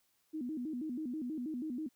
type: tone with vibrato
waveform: sine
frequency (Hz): 277.2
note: C#4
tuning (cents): 0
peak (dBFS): -36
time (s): 0.33-1.89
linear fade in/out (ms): 20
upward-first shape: square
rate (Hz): 6.2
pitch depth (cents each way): 210
effects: white hiss -75 dBFS RMS until 1.95 s